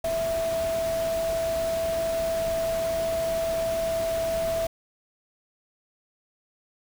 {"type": "tone in noise", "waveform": "sine", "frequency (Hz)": 659.3, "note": "E5", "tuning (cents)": 0, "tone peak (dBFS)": -24, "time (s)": [0.04, 4.67], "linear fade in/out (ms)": 5, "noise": "pink", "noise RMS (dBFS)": -36, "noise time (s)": [0.04, 4.67], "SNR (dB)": 9, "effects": []}